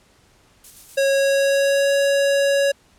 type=noise with tremolo; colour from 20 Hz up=violet; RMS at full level=-36 dBFS; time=0.64-2.1 s; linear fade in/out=2 ms; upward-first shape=square; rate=8 Hz; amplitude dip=35%
type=tone with pitch glide; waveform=square; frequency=548 to 558.2 Hz; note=C#5 to C#5; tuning=-20 to +12 cents; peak=-16 dBFS; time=0.97-2.72 s; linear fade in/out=10 ms; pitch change=+32 cents; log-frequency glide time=1.08-1.93 s
effects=pink hiss -56 dBFS RMS until 2.98 s + low-pass 10000 Hz 12 dB/octave